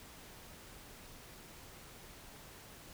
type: silence
effects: pink hiss -54 dBFS RMS until 2.93 s